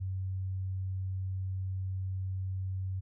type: tone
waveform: sine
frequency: 94.4 Hz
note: F#2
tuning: 35 cents sharp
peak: -32 dBFS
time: 0-3.01 s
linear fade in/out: 20 ms
effects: none